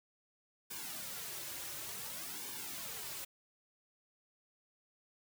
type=noise with flanger; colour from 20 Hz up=white; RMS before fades=-44 dBFS; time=0.7-3.25 s; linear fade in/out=10 ms; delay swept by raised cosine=1.5 to 4.6 ms; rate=0.56 Hz; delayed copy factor=-0.95; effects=none